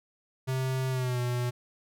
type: tone with pitch glide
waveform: square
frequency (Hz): 130.81 to 122.76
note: C3 to B2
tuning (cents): 0 to -10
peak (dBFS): -28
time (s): 0.47-1.51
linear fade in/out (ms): 20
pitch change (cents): -110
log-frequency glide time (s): 0.9-1.2
effects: none